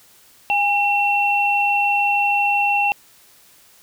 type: tone pair together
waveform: sine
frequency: 813 / 2713 Hz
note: G#5 / E7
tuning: -37 / +49 cents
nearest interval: octave + major sixth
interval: 2086 cents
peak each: -18 dBFS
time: 0.5-2.92 s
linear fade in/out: 0 ms
effects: white hiss -51 dBFS RMS until 3.82 s